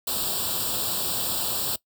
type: noise with comb filter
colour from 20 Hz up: white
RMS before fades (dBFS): -27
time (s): 0.07-1.76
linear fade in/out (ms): 5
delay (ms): 0.24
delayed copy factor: +0.95
effects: noise-tail reverb RT60 0.1 s tail -20 dB re dry + high-pass 60 Hz 12 dB/octave